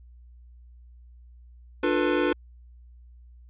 square chord, B half-diminished seventh, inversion first, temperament just, 296.3 / 355.6 / 444.5 / 493.9 Hz, D4 / F4 / A4 / B4, +15 / +31 / +18 / 0 cents, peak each -27 / -27 / -31 / -28 dBFS, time 1.83-2.33 s, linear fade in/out 5 ms, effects added 60 Hz sine -47 dBFS peak until 3.49 s + resampled to 8000 Hz

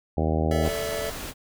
harmonic tone, 79.1 Hz, D#2, 29 cents sharp, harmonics 1 / 2 / 3 / 4 / 5 / 6 / 7 / 8 / 9 / 10, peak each -25 / -28 / -30 / -31 / -32 / -33 / -33 / -34 / -35 / -35 dBFS, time 0.17-0.69 s, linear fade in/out 5 ms
square chord, A suspended fourth, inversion none, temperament equal with one note detuned, 440 / 576.9 / 659.3 Hz, A4 / D5 / E5, 0 / -31 / 0 cents, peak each -33 dBFS, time 0.51-1.1 s, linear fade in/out 2 ms
pink noise, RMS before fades -35 dBFS, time 0.61-1.34 s, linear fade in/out 50 ms
effects none

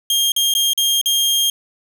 sawtooth tone with dropouts, 3220 Hz, G7, 46 cents sharp, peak -11 dBFS, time 0.1-1.5 s, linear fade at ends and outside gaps 2 ms, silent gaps 0.32-0.363 / 0.539-0.55 / 0.734-0.776 / 1.014-1.058 s, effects none

